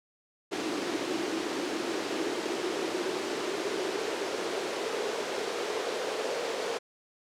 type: noise with high-pass filter sweep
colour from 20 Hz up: pink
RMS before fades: -32 dBFS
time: 0.51-6.79 s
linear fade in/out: 20 ms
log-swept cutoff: 310 to 470 Hz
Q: 4.4
effects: low-pass 6000 Hz 12 dB/octave